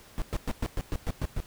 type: noise bursts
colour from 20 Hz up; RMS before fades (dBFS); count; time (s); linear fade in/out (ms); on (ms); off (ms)
brown; -28; 9; 0.18-1.402; 0; 38; 110
effects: pink hiss -53 dBFS RMS until 1.46 s